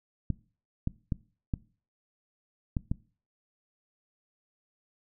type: clicks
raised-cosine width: 5 ms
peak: -16 dBFS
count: 6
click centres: 0.303 / 0.874 / 1.122 / 1.538 / 2.768 / 2.915 s
effects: noise-tail reverb RT60 0.4 s tail -21 dB re dry